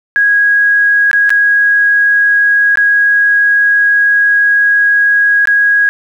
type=tone with dropouts; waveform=sine; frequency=1651 Hz; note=G#6; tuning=11 cents flat; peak=-6 dBFS; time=0.16-5.89 s; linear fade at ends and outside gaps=0 ms; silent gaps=1.113-1.131 / 1.294-1.304 / 2.756-2.773 / 5.455-5.473 s; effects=7-bit